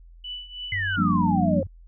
sine tone with tremolo, 2973 Hz, F#7, 8 cents sharp, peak -30 dBFS, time 0.24-0.96 s, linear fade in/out 5 ms, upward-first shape triangle, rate 3.1 Hz, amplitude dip 85%
sine tone with pitch glide, 96.2 to 91.64 Hz, G2 to F#2, -32 to -16 cents, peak -30 dBFS, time 0.72-1.67 s, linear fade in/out 5 ms, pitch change -84 cents, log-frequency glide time 0.87-1.33 s
sine exponential sweep, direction down, 2082 to 523.3 Hz, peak -24 dBFS, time 0.72-1.63 s, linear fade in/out 2 ms
sine chord, G minor seventh, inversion third, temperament equal, 174.61 / 196 / 233.1 / 293.7 Hz, F3 / G3 / Bb3 / D4, 0 / 0 / 0 / 0 cents, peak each -23 / -24 / -26 / -28 dBFS, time 0.97-1.62 s, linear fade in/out 20 ms
effects added 42 Hz sine -45 dBFS peak until 1.87 s

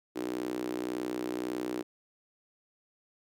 sawtooth tone with high-pass filter, 61.8 Hz, B1, 2 cents sharp, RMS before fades -35 dBFS, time 0.15-1.83 s, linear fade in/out 20 ms, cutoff 330 Hz, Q 5.5, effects none

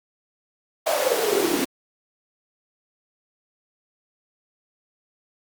pink noise with high-pass filter sweep, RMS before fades -22 dBFS, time 0.86-1.65 s, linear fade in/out 10 ms, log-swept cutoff 660 to 280 Hz, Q 8.3, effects Opus 48 kbps

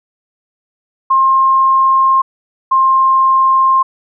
sine tone pair in turn, 1064 / 1058.8 Hz, C6 / C6, +29 / +20 cents, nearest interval unison, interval 9 cents, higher first, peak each -7 dBFS, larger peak neither, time 1.1-2.22 / 2.71-3.83 s, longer neither, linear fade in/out 10 ms, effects none

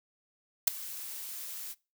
blue noise with ADSR envelope, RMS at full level -19 dBFS, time 0.67-1.75 s, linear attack 8 ms, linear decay 6 ms, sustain -22 dB, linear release 38 ms, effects noise-tail reverb RT60 0.3 s tail -23 dB re dry

